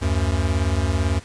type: beating tone pair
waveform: square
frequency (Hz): 75.3 / 93.3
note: D2 / F#2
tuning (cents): +44 / +15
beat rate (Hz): 18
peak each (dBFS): -22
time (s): 0.01-1.2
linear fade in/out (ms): 20
effects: pink hiss -45 dBFS RMS until 1.24 s + resampled to 22050 Hz